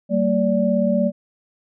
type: tone cluster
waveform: sine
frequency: 192 / 228.9 / 580 Hz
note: G3 / A#3 / D5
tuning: -36 / -31 / -22 cents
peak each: -20 dBFS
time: 0.09-1.12 s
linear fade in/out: 50 ms
effects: none